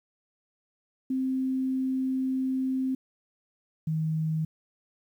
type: tone pair in turn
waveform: sine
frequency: 261.6 / 158.04 Hz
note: C4 / D#3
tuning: 0 / +27 cents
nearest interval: major sixth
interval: 873 cents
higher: first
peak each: -25 dBFS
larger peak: neither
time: 1.1-2.95 / 3.87-4.45 s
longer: first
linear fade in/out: 5 ms
effects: 10-bit